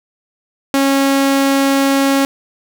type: tone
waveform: sawtooth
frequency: 274.2 Hz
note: C#4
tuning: 19 cents flat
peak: -7 dBFS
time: 0.74-2.25 s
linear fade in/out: 0 ms
effects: none